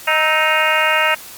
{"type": "harmonic tone with a mistuned harmonic", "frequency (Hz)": 311.1, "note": "D#4", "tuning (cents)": 0, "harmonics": [2, 3, 4, 5, 6, 7, 8, 9], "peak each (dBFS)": [-21, -21, -21, -21, -21, -21, -21, -21], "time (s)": [0.07, 1.15], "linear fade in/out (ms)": 10, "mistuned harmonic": 4, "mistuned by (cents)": 74, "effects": ["white hiss -36 dBFS RMS until 1.37 s", "Opus 48 kbps"]}